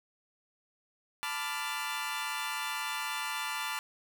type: chord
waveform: 20% pulse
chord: B half-diminished seventh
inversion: third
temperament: equal with one note detuned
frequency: 880 / 996.4 / 1174.7 / 1396.9 Hz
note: A5 / B5 / D6 / F6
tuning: 0 / +15 / 0 / 0 cents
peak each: -34 / -35 / -34 / -34 dBFS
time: 1.23-3.79 s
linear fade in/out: 0 ms
effects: none